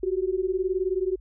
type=beating tone pair; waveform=sine; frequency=364.5 / 383.5 Hz; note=F#4 / G4; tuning=-26 / -38 cents; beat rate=19 Hz; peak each=-26 dBFS; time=0.03-1.16 s; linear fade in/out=5 ms; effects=added 50 Hz sine -45 dBFS peak until 1.2 s